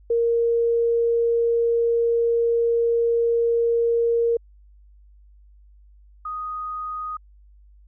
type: tone pair in turn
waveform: sine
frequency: 466.2 / 1244.6 Hz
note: A#4 / D#6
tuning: 0 / 0 cents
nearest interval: octave + perfect fourth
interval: 1700 cents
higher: second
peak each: -17 / -27 dBFS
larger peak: first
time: 0.1-4.37 / 6.25-7.17 s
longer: first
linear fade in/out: 5 ms
effects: added 50 Hz sine -48 dBFS peak until 7.87 s